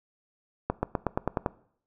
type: accelerating click train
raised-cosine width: 1 ms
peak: -11 dBFS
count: 8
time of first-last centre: 0.7-1.462 s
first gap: 130 ms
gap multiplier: 0.94
effects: noise-tail reverb RT60 0.6 s tail -20 dB re dry